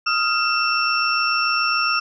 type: tone cluster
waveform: sine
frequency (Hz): 1259 / 1386 / 2678 / 5450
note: D#6 / F6 / E7 / F8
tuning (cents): +20 / -14 / +27 / -43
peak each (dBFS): -23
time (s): 0.06-2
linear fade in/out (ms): 10
effects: none